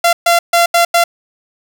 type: tone bursts at uneven times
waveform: sawtooth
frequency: 686 Hz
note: F5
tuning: 31 cents flat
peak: -4 dBFS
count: 5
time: 0.04-0.13 / 0.26-0.39 / 0.53-0.66 / 0.74-0.85 / 0.94-1.04 s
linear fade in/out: 5 ms
effects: none